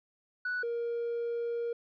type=tone pair in turn; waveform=triangle; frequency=1480 / 470 Hz; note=F#6 / A#4; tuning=0 / +14 cents; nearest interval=octave + minor sixth; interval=1986 cents; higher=first; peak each=-28 dBFS; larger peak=neither; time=0.45-0.63 / 0.63-1.73 s; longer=second; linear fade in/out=5 ms; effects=tanh soft clip ceiling -26 dBFS + resampled to 11025 Hz